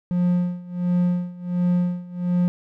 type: tone with tremolo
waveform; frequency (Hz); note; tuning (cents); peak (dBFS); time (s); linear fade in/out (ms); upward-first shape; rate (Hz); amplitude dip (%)
triangle; 177.5; F3; +28; -14; 0.11-2.48; 0; sine; 1.4; 90
effects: none